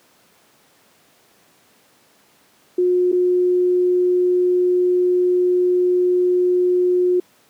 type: tone with dropouts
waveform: sine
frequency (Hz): 360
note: F#4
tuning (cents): -47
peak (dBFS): -13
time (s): 2.78-7.2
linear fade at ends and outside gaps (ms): 5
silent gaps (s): 3.118-3.126
effects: pink hiss -55 dBFS RMS until 7.49 s + high-pass 200 Hz 12 dB/octave